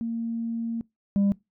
sine tone pair in turn, 230 / 199.88 Hz, A#3 / G3, -23 / +34 cents, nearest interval major second, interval 243 cents, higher first, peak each -26 / -16 dBFS, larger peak second, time 0.01-0.81 / 1.16-1.32 s, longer first, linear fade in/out 0 ms, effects noise-tail reverb RT60 0.2 s tail -24 dB re dry + tanh soft clip ceiling -18 dBFS

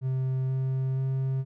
triangle tone with pitch steps, 130.81 / 131.87 / 132.94 Hz, C3 / C3 / C3, 0 / +14 / +28 cents, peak -23 dBFS, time 0.01-1.45 s, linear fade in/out 50 ms, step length 480 ms, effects none

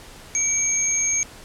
sine tone pair together, 2285 / 6471 Hz, D7 / G#8, -48 / -46 cents, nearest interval octave + tritone, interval 1802 cents, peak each -28 / -19 dBFS, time 0.35-1.23 s, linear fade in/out 0 ms, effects pink hiss -43 dBFS RMS until 1.44 s + low-pass 11000 Hz 12 dB/octave

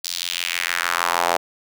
sawtooth tone with high-pass filter sweep, 86.5 Hz, F2, 16 cents flat, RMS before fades -23 dBFS, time 0.04-1.37 s, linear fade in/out 5 ms, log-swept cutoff 4800 to 680 Hz, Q 2.1, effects none

